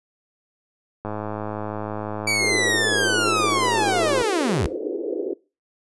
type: click train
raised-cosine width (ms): 1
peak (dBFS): -15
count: 337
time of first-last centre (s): 1.05-4.22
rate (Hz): 106
type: linear sweep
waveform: sawtooth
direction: down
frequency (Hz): 2300 to 52.7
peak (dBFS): -16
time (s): 2.27-4.67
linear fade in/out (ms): 5
type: band-pass noise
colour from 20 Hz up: white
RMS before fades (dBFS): -27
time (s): 2.4-5.34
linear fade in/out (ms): 10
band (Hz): 320 to 480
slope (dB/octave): 48
effects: noise-tail reverb RT60 0.3 s tail -21 dB re dry + resampled to 24000 Hz